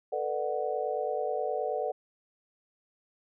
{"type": "chord", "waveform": "sine", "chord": "B minor seventh", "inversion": "third", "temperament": "just", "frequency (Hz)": [444.5, 493.9, 592.7, 740.8], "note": ["A4", "B4", "D5", "F#5"], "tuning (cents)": [18, 0, 16, 2], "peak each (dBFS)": -34, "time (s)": [0.12, 1.92], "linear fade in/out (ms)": 10, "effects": []}